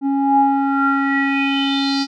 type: tone with low-pass filter sweep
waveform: square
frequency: 275.3 Hz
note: C#4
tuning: 12 cents flat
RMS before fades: -17 dBFS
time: 0.01-2.07 s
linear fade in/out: 50 ms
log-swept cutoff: 560 to 5000 Hz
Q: 6.9
effects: none